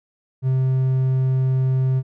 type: tone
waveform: triangle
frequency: 130.81 Hz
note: C3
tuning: in tune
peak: -14 dBFS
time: 0.42-2.03 s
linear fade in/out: 50 ms
effects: none